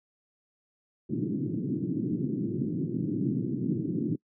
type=band-pass noise; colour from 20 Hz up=white; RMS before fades=-30 dBFS; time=1.09-4.16 s; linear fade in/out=10 ms; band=120 to 340 Hz; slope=48 dB/octave; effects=noise-tail reverb RT60 0.1 s tail -25 dB re dry